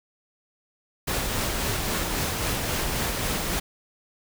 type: noise with tremolo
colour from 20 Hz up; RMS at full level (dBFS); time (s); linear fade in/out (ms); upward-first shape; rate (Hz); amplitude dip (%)
pink; -26; 1.07-3.6; 10; sine; 3.7; 25
effects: none